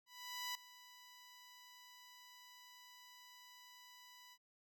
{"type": "tone with ADSR envelope", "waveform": "10% pulse", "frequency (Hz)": 989, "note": "B5", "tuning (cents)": 2, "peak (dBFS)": -32, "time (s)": [0.06, 4.38], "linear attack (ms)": 490, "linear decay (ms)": 3, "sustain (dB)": -18, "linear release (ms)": 54, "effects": []}